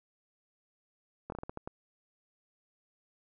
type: slowing click train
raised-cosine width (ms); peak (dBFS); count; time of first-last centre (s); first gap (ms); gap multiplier
1; -25; 8; 1.3-1.675; 22; 1.29
effects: none